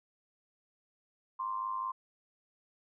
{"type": "tone with amplitude modulation", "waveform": "sine", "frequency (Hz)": 1048, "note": "C6", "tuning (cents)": 2, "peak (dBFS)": -30, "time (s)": [1.39, 1.92], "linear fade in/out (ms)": 10, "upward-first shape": "sine", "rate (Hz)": 105, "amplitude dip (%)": 65, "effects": []}